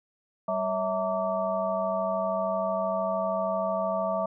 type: tone cluster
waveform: sine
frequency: 193.1 / 559 / 652 / 910 / 1157 Hz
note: G3 / C#5 / E5 / A#5 / D6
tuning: -26 / +14 / -19 / -42 / -26 cents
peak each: -35 / -36 / -27 / -35 / -33 dBFS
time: 0.48-4.26 s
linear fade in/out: 5 ms
effects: none